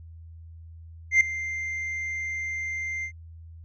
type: tone with ADSR envelope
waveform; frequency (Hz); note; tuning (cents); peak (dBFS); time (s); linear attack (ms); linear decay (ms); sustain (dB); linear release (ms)
triangle; 2093; C7; 0; -11; 1.11-3.12; 97; 5; -16; 81
effects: added 82 Hz sine -42 dBFS peak until 3.64 s + resampled to 16000 Hz